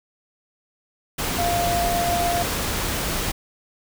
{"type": "tone in noise", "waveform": "sine", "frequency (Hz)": 695, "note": "F5", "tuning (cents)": -9, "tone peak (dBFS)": -21, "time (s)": [1.38, 2.43], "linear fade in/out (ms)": 10, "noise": "pink", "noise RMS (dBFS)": -25, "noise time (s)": [1.18, 3.32], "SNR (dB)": 1, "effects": []}